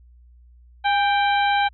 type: harmonic tone with a mistuned harmonic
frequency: 784 Hz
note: G5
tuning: in tune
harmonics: 1 / 2 / 3 / 4 / 5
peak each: -18 / -24 / -28 / -30 / -32 dBFS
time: 0.84-1.69 s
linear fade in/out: 20 ms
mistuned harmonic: 1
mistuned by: +60 cents
effects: added 60 Hz sine -47 dBFS peak until 1.73 s